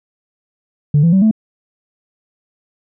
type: tone with pitch steps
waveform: sine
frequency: 146.83 / 167.69 / 191.52 / 218.7 Hz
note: D3 / E3 / G3 / A3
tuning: 0 / +30 / -40 / -10 cents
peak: -6 dBFS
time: 0.94-1.312 s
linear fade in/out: 5 ms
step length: 93 ms
effects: tanh soft clip ceiling -5 dBFS